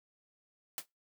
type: noise with exponential decay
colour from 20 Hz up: white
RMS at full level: -34 dBFS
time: 0.78-0.86 s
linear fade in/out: 0 ms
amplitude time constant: 16 ms
effects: noise-tail reverb RT60 0.2 s tail -24 dB re dry + high-pass 200 Hz 12 dB/octave